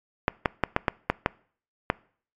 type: clicks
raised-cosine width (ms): 0.5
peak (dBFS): -5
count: 8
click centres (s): 0.281 / 0.458 / 0.637 / 0.764 / 0.882 / 1.1 / 1.261 / 1.901
effects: noise-tail reverb RT60 0.5 s tail -23 dB re dry + MP3 96 kbps